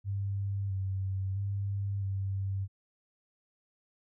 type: tone with pitch steps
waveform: sine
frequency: 99.1 / 95.9 / 99.5 / 97.3 Hz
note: G2 / G2 / G2 / G2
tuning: +19 / -37 / +26 / -12 cents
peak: -30 dBFS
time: 0.04-2.68 s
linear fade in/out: 50 ms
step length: 660 ms
effects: none